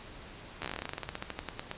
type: slowing click train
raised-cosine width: 0.3 ms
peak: -19 dBFS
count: 24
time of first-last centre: 0.62-1.714 s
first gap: 12 ms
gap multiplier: 1.11
effects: pink hiss -48 dBFS RMS until 1.77 s + resampled to 8000 Hz